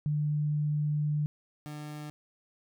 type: tone pair in turn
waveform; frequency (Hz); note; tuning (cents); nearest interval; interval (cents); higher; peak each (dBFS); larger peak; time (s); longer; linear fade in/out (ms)
sine / 30% pulse; 149.2 / 149.88; D3 / D3; +28 / +36; unison; 8; second; -26 / -36; first; 0.06-1.26 / 1.66-2.1; first; 0
effects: none